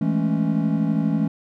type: chord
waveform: triangle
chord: A major seventh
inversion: second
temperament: equal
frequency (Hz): 164.81 / 207.7 / 220 / 277.2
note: E3 / G#3 / A3 / C#4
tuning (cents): 0 / 0 / 0 / 0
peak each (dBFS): -21 / -23 / -22 / -23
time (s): 0.01-1.28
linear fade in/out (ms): 5
effects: none